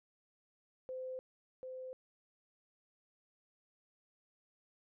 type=tone with echo; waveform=sine; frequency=515 Hz; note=C5; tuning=28 cents flat; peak=-40 dBFS; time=0.89-1.19 s; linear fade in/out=0 ms; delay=740 ms; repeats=1; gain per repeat=-3 dB; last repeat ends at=1.93 s; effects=none